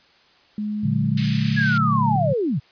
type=tone with pitch glide; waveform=sine; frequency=210.2 to 217.2 Hz; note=G#3 to A3; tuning=+21 to -22 cents; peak=-23 dBFS; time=0.58-2.16 s; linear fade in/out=2 ms; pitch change=+57 cents; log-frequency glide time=1.13-1.63 s
type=chord; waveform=sine; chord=Bb augmented; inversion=none; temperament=equal; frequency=116.54 / 146.83 / 185 Hz; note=Bb2 / D3 / F#3; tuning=0 / 0 / 0 cents; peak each=-24 / -22 / -26 dBFS; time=0.83-2.34 s; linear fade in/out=10 ms
type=high-pass noise; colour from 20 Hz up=pink; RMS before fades=-31 dBFS; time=1.17-1.78 s; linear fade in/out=5 ms; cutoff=2000 Hz; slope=24 dB/octave
type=linear sweep; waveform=sine; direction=down; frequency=1704 to 103.83 Hz; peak=-19 dBFS; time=1.56-2.6 s; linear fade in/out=20 ms
effects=white hiss -55 dBFS RMS until 2.71 s + resampled to 11025 Hz